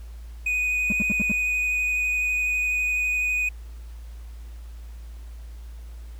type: tone with vibrato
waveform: triangle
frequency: 2487 Hz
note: D#7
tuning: 1 cent flat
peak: -20 dBFS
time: 0.46-3.49 s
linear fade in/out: 5 ms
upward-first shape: sine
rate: 12 Hz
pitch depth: 10 cents each way
type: tone bursts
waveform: triangle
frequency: 207.7 Hz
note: G#3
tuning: in tune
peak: -21 dBFS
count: 5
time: 0.9-1.318 s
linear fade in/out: 0 ms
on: 22 ms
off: 77 ms
effects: added 57 Hz sine -36 dBFS peak until 6.19 s + pink hiss -56 dBFS RMS until 6.19 s

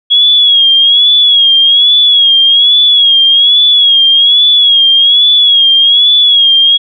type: tone with vibrato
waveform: sine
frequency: 3322 Hz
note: G#7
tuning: in tune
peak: -3 dBFS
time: 0.1-6.78 s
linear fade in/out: 20 ms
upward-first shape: sine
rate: 1.2 Hz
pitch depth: 71 cents each way
effects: none

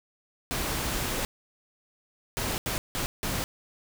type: noise bursts at uneven times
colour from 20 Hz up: pink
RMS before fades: -30 dBFS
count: 5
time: 0.51-1.25 / 2.37-2.58 / 2.66-2.78 / 2.95-3.06 / 3.23-3.44 s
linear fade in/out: 0 ms
effects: none

